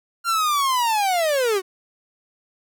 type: linear sweep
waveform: 45% pulse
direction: down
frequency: 1396.9 to 360 Hz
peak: -18 dBFS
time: 0.24-1.62 s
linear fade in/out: 50 ms
effects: none